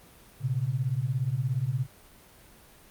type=beating tone pair; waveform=sine; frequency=118.7 / 135.7 Hz; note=A#2 / C#3; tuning=+32 / -36 cents; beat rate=17 Hz; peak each=-29 / -28 dBFS; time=0.4-1.87 s; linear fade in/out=50 ms; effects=pink hiss -54 dBFS RMS until 2.9 s + Opus 32 kbps